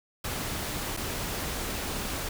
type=noise with dropouts; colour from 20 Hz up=pink; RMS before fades=-33 dBFS; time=0.24-2.29 s; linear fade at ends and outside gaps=5 ms; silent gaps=0.967-0.971 s; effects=none